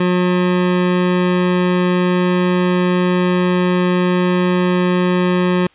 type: tone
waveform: 25% pulse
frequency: 180.1 Hz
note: F#3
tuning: 46 cents flat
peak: -9 dBFS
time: 0-5.67 s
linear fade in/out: 5 ms
effects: white hiss -51 dBFS RMS until 5.74 s + resampled to 8000 Hz